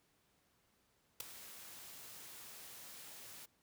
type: noise with ADSR envelope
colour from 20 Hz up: white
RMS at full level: -37 dBFS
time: 1.2-3.46 s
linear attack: 5 ms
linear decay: 7 ms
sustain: -16 dB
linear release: 10 ms
effects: pink hiss -75 dBFS RMS until 3.62 s + high-pass 60 Hz 12 dB/octave